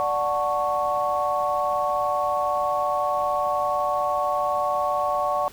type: chord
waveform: sine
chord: D major seventh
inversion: none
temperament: equal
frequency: 587.3 / 740 / 880 / 1108.7 Hz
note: D5 / F#5 / A5 / C#6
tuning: 0 / 0 / 0 / 0 cents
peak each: -26 / -26 / -31 / -25 dBFS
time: 0-5.48 s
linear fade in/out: 0 ms
effects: pink hiss -46 dBFS RMS until 5.52 s